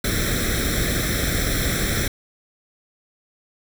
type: noise with comb filter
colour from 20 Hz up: pink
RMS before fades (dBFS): -22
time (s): 0.04-2.08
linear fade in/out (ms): 5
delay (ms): 0.53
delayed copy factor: +0.95
effects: none